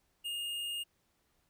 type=tone with tanh clipping; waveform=triangle; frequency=2836 Hz; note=F7; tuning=26 cents sharp; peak=-37 dBFS; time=0.24-0.84 s; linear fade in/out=20 ms; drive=18 dB; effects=pink hiss -75 dBFS RMS until 1.49 s